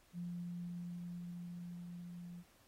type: tone with level ramp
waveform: sine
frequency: 174.61 Hz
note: F3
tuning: in tune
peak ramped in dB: -40 to -47 dBFS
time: 0.13-2.44 s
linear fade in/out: 50 ms
effects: pink hiss -69 dBFS RMS until 2.67 s + AAC 48 kbps